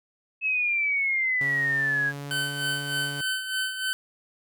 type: exponential sweep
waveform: sine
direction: down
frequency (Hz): 2600 to 1633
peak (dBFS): -22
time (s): 0.41-2.13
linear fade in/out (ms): 50
type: tone with pitch glide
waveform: sawtooth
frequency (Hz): 139.7 to 143.05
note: C#3 to D3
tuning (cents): +14 to -45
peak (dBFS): -30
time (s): 1.41-3.21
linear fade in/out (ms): 0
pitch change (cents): +41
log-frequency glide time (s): 1.73-2.34
type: tone with tremolo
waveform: 25% pulse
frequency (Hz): 1526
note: G6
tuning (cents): -47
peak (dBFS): -21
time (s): 2.31-3.93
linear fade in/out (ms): 0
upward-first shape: sine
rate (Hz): 3.3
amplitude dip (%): 60
effects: none